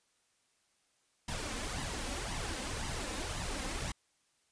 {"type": "noise with flanger", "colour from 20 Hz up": "pink", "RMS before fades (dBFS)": -38, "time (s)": [1.28, 3.92], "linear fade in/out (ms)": 5, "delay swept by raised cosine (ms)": [1, 3.9], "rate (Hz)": 1.9, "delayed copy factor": 0.6, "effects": ["white hiss -74 dBFS RMS until 4.51 s", "resampled to 22050 Hz"]}